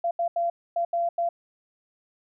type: tone bursts at uneven times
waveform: sine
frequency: 685 Hz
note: F5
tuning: 34 cents flat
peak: -22 dBFS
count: 6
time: 0.04-0.11 / 0.19-0.28 / 0.36-0.5 / 0.76-0.85 / 0.93-1.09 / 1.18-1.29 s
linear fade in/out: 5 ms
effects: none